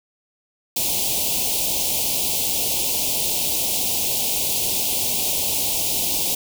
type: band-stop noise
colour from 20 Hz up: white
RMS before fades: -22 dBFS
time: 0.76-6.35 s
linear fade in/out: 5 ms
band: 900 to 2500 Hz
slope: 48 dB/octave
effects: none